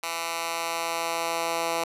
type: tone with high-pass filter sweep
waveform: 10% pulse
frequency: 166.8 Hz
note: E3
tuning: 21 cents sharp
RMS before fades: -29 dBFS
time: 0.03-1.84 s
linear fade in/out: 5 ms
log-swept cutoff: 1200 to 550 Hz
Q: 0.78
effects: resampled to 32000 Hz